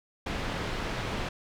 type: low-pass noise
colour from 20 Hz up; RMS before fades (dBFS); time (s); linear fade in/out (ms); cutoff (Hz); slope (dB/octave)
pink; -33; 0.26-1.29; 5; 3500; 12
effects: none